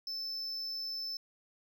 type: tone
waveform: triangle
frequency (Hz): 5274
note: E8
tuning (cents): 0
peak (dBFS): -35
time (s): 0.07-1.17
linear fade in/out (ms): 2
effects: none